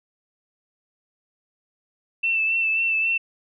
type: tone with vibrato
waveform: sine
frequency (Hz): 2664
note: E7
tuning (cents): +18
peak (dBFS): -19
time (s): 2.23-3.18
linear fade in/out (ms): 10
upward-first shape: sine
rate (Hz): 3.7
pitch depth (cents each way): 28
effects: none